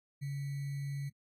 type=tone with sample-and-hold; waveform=sine; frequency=140.4 Hz; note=C#3; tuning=22 cents sharp; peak=-35 dBFS; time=0.21-1.1 s; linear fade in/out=20 ms; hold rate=2100 Hz; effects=AAC 48 kbps